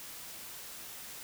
silence, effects white hiss -46 dBFS RMS until 1.23 s

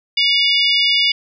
sine tone cluster, 2224 / 2878 / 3510 / 4865 Hz, C#7 / F#7 / A7 / D#8, +5 / -49 / -5 / -40 cents, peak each -18 dBFS, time 0.17-1.12 s, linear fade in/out 5 ms, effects none

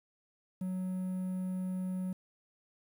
triangle tone with quantisation, 185 Hz, F#3, in tune, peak -31 dBFS, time 0.61-2.13 s, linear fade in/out 5 ms, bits 10, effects none

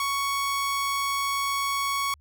sawtooth tone, 1113 Hz, C#6, 7 cents sharp, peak -21 dBFS, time 0-2.14 s, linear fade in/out 2 ms, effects added 74 Hz sine -54 dBFS peak until 2.2 s

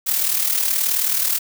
blue noise with amplitude modulation, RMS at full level -17 dBFS, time 0.06-1.39 s, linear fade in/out 20 ms, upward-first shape sine, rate 38.8 Hz, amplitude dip 60%, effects none

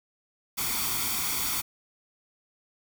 white noise with comb filter, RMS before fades -29 dBFS, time 0.57-1.62 s, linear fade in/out 20 ms, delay 0.88 ms, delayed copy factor +0.65, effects none

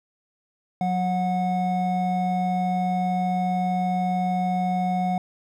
triangle tone pair together, 182.47 / 731 Hz, F#3 / F#5, -24 / -21 cents, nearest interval 2 octaves, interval 2403 cents, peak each -22 / -22 dBFS, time 0.81-5.18 s, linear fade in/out 2 ms, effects none

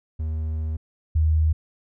triangle / sine tone pair in turn, 78.6 / 78.6 Hz, D#2 / D#2, +18 / +18 cents, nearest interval unison, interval 0 cents, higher neither, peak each -22 / -16 dBFS, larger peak second, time 0.19-0.77 / 1.15-1.53 s, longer first, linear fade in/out 10 ms, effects none

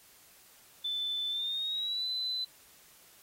sine tone with pitch glide, 3520 to 4020 Hz, A7 to B7, 0 to +30 cents, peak -31 dBFS, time 0.84-2.45 s, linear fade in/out 10 ms, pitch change +230 cents, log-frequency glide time 1.29-2.08 s, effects white hiss -59 dBFS RMS until 3.22 s + AAC 48 kbps

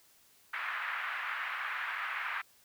pink band-pass noise, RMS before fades -37 dBFS, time 0.53-2.42 s, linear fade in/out 10 ms, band 1200 to 2200 Hz, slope 24 dB/octave, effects white hiss -64 dBFS RMS until 2.64 s

